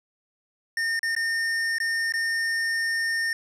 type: tone with dropouts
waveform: square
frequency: 1823 Hz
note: A#6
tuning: 39 cents flat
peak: -24 dBFS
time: 0.77-3.33 s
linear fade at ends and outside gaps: 2 ms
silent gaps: 0.993-1.03 / 1.151-1.164 / 1.784-1.801 / 2.123-2.138 s
effects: low-pass 9000 Hz 12 dB/octave + 10-bit